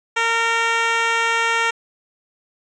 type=tone with band-pass filter; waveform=10% pulse; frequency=459.3 Hz; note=A#4; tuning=26 cents flat; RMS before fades=-19 dBFS; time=0.16-1.71 s; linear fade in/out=10 ms; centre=1900 Hz; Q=0.55; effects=resampled to 22050 Hz